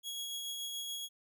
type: tone with tremolo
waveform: sawtooth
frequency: 3322 Hz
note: G#7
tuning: in tune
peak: -34 dBFS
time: 0.03-1.09 s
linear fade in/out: 50 ms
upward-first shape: sine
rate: 7 Hz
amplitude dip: 25%
effects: none